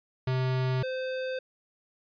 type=tone pair in turn; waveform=square; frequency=129.3 / 517.2 Hz; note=C3 / C5; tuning=-20 / -20 cents; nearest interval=2 octaves; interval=2400 cents; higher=second; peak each=-26 / -31 dBFS; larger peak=first; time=0.27-0.83 / 0.83-1.39 s; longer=neither; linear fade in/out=5 ms; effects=resampled to 11025 Hz